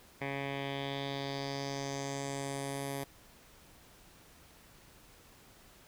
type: tone with low-pass filter sweep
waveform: 10% pulse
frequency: 138.59 Hz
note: C#3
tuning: in tune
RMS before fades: -38 dBFS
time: 0.21-3.04 s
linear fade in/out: 5 ms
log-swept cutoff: 2300 to 12000 Hz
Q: 3.1
effects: pink hiss -59 dBFS RMS until 5.87 s